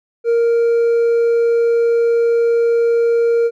sine tone with hard clipping, 466.2 Hz, A#4, in tune, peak -12 dBFS, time 0.24-3.51 s, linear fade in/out 50 ms, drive 2 dB, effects none

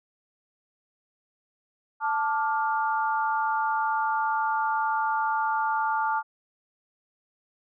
sine chord, D minor, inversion second, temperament just, 881 / 1174.7 / 1409.6 Hz, A5 / D6 / F6, +2 / 0 / +16 cents, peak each -25 / -30 / -30 dBFS, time 2-6.23 s, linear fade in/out 50 ms, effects none

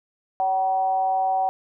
sine tone with frequency modulation, 760 Hz, F#5, 46 cents sharp, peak -19 dBFS, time 0.4-1.49 s, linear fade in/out 0 ms, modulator 194 Hz, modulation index 0.44, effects none

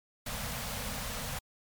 pink band-stop noise, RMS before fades -37 dBFS, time 0.26-1.39 s, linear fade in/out 5 ms, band 260 to 450 Hz, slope 96 dB/octave, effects MP3 96 kbps

